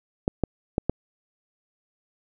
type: clicks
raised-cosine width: 2 ms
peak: -8 dBFS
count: 4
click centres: 0.279 / 0.437 / 0.781 / 0.896 s
effects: none